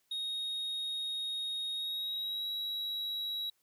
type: tone with pitch glide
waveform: triangle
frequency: 3739 to 3875 Hz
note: A#7 to B7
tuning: +4 to -34 cents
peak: -33 dBFS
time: 0.11-3.5 s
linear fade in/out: 5 ms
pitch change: +62 cents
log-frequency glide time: 1.73-2.48 s
effects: white hiss -75 dBFS RMS until 3.62 s